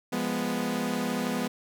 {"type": "chord", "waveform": "sawtooth", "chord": "F diminished", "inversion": "none", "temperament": "equal", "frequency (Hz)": [174.61, 207.7, 246.9], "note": ["F3", "Ab3", "Cb4"], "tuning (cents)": [0, 0, 0], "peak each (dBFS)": [-31, -28, -26], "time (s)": [0.12, 1.48], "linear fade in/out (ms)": 10, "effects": []}